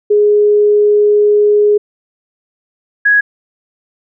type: tone pair in turn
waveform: sine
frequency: 416.2 / 1664.8 Hz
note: G#4 / G#6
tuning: +4 / +4 cents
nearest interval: 2 octaves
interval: 2400 cents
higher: second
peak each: -6 dBFS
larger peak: neither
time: 0.1-1.78 / 3.05-3.21 s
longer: first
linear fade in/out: 10 ms
effects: none